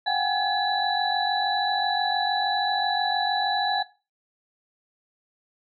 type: tone cluster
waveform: sine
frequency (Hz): 727 / 773 / 820 / 1701 / 3962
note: F#5 / G5 / G#5 / G#6 / B7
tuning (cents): -31 / -24 / -22 / +41 / +5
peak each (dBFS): -28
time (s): 0.06-3.83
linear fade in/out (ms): 10
effects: noise-tail reverb RT60 0.3 s tail -17 dB re dry